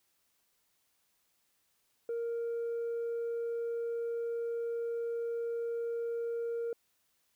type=tone with tanh clipping; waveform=triangle; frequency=466.2 Hz; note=A#4; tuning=in tune; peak=-33 dBFS; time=2.09-6.73 s; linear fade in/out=2 ms; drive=6 dB; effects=white hiss -75 dBFS RMS until 7.35 s